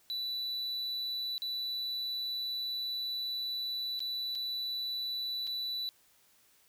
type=tone with dropouts; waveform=triangle; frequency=3965 Hz; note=B7; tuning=6 cents sharp; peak=-32 dBFS; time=0.1-5.89 s; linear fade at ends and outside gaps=0 ms; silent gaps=1.38-1.42 / 3.993-4.004 / 4.351-4.355 / 5.469-5.474 s; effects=white hiss -66 dBFS RMS until 6.68 s